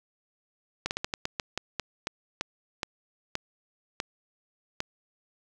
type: slowing click train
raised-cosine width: 0.2 ms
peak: -12 dBFS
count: 15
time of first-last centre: 0.86-4.804 s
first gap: 49 ms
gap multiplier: 1.24
effects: none